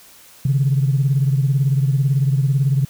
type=beating tone pair; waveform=sine; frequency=134.5 / 152.5 Hz; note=C3 / D#3; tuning=+48 / -34 cents; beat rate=18 Hz; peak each=-14 / -20 dBFS; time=0.45-2.85 s; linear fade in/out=5 ms; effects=tanh soft clip ceiling -7 dBFS + white hiss -46 dBFS RMS until 2.89 s